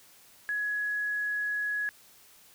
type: tone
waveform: sine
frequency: 1679 Hz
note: G#6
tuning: 18 cents sharp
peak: -28 dBFS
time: 0.49-1.89 s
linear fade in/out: 0 ms
effects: white hiss -57 dBFS RMS until 2.54 s